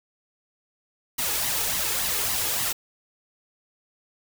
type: noise with flanger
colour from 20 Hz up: white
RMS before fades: -26 dBFS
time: 1.18-2.73 s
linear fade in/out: 10 ms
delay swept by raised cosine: 0.99 to 2.39 ms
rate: 3.5 Hz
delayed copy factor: +0.6
effects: none

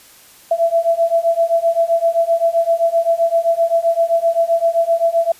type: beating tone pair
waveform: sine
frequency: 665 / 672.7 Hz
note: E5 / E5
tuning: +15 / +35 cents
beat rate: 7.7 Hz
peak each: -16 / -15 dBFS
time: 0.51-5.32 s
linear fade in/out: 5 ms
effects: white hiss -45 dBFS RMS until 5.39 s + resampled to 32000 Hz

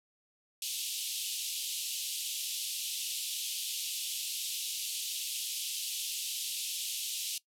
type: band-pass noise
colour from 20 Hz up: pink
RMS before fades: -37 dBFS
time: 0.62-7.38 s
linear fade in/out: 2 ms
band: 2800 to 14000 Hz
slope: 48 dB/octave
effects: noise-tail reverb RT60 0.1 s tail -20 dB re dry

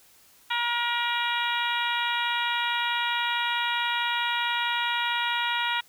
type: harmonic tone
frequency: 475.4 Hz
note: A#4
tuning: 34 cents sharp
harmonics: 2 / 3 / 4 / 5 / 6 / 7 / 8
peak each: -29 / -31 / -32 / -33 / -34 / -34 / -35 dBFS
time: 0.5-5.81 s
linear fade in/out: 10 ms
effects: white hiss -57 dBFS RMS until 5.88 s

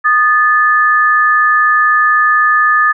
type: tone pair together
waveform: sine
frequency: 1232 / 1740 Hz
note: D#6 / A6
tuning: -17 / -20 cents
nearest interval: tritone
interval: 597 cents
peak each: -10 dBFS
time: 0.04-2.93 s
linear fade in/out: 20 ms
effects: none

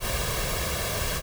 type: noise with comb filter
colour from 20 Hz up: pink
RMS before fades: -28 dBFS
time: 0-1.22 s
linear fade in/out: 50 ms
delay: 1.8 ms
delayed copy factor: +0.65
effects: none

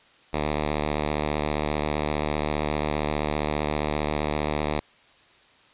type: tone with vibrato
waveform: 5% pulse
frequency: 75.1 Hz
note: D2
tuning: 39 cents sharp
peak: -13 dBFS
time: 0.33-4.8 s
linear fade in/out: 5 ms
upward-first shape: sine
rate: 8 Hz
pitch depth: 22 cents each way
effects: white hiss -56 dBFS RMS until 5.73 s + resampled to 8000 Hz

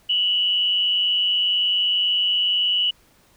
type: tone with amplitude modulation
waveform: sine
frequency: 2947 Hz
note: F#7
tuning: 8 cents flat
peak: -15 dBFS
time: 0.09-2.91 s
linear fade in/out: 10 ms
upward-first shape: sine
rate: 190 Hz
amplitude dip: 50%
effects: pink hiss -57 dBFS RMS until 3.36 s

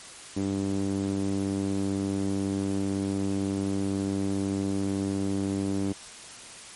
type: tone with band-pass filter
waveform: sawtooth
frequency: 98 Hz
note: G2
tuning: in tune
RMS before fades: -28 dBFS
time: 0.36-5.93 s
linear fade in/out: 10 ms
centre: 280 Hz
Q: 2.2
effects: white hiss -44 dBFS RMS until 6.75 s + MP3 48 kbps

